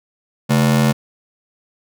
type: ring-modulated tone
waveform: 45% pulse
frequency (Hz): 178.5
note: F3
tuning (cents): +38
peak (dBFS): -9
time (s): 0.49-0.93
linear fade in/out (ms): 20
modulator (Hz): 40
effects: none